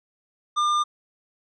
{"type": "tone with tanh clipping", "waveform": "sine", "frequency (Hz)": 1202, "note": "D6", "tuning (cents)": 40, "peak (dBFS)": -21, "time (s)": [0.56, 0.84], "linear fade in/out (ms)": 20, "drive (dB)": 12, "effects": ["resampled to 22050 Hz"]}